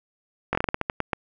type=slowing click train; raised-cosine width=0.5 ms; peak=-8 dBFS; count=11; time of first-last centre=0.53-1.132 s; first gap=20 ms; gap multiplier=1.23; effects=none